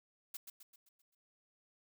blue noise with echo, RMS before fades -44 dBFS, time 0.34-0.37 s, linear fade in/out 5 ms, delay 130 ms, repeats 6, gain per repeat -6 dB, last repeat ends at 1.15 s, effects none

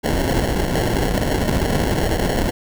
pink noise with sample-and-hold, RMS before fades -19 dBFS, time 0.03-2.51 s, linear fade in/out 20 ms, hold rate 1225 Hz, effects none

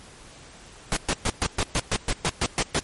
pink noise bursts, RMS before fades -23 dBFS, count 12, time 0.92-2.792 s, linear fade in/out 0 ms, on 46 ms, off 120 ms, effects pink hiss -47 dBFS RMS until 2.83 s + MP3 48 kbps

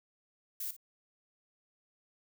violet noise with echo, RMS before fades -38 dBFS, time 0.6-0.71 s, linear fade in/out 5 ms, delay 56 ms, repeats 1, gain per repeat -14 dB, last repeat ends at 0.766 s, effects none

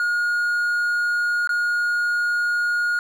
triangle tone with dropouts, 1434 Hz, F6, 45 cents sharp, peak -17 dBFS, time 0-2.99 s, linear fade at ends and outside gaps 1 ms, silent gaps 1.474-1.492 s, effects none

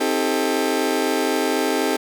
30% pulse chord, A half-diminished seventh, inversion first, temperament just, 264 / 316.8 / 396 / 440 Hz, C4 / Eb4 / G4 / A4, +16 / +31 / +18 / 0 cents, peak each -22 dBFS, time 0-1.97 s, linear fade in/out 10 ms, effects none

